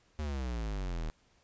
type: exponential sweep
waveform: square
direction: down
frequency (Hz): 77.78 to 37.96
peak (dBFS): -34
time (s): 0.19-1.1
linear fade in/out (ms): 0
effects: pink hiss -68 dBFS RMS until 1.43 s + resampled to 16000 Hz